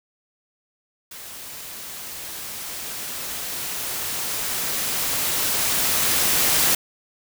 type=noise with level ramp; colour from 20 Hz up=white; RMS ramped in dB=-38 to -18 dBFS; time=1.11-6.75 s; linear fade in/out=5 ms; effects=none